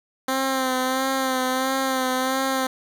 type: tone with vibrato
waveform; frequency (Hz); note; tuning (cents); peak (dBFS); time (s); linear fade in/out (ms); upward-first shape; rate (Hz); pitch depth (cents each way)
10% pulse; 261.6; C4; 0; -13; 0.28-2.67; 5; sine; 1.5; 36
effects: none